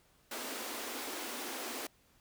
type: high-pass noise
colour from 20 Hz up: pink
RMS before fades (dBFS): -41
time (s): 0.31-1.87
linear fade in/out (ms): 5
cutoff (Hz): 230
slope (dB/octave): 96
effects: pink hiss -68 dBFS RMS until 2.2 s